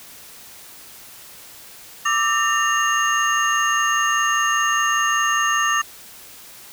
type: tone cluster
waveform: sine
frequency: 1178 / 1303 / 1815 / 2802 / 6480 Hz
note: D6 / E6 / A#6 / F7 / G#8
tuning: +5 / -20 / -47 / +5 / -43 cents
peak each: -20 / -27 / -21 / -26 / -27 dBFS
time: 2.05-5.82 s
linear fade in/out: 10 ms
effects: white hiss -42 dBFS RMS until 6.72 s